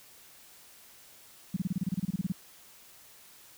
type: tone bursts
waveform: sine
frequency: 185 Hz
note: F#3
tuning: in tune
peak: -26 dBFS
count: 15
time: 1.54-2.322 s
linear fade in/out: 5 ms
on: 26 ms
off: 28 ms
effects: white hiss -55 dBFS RMS until 3.57 s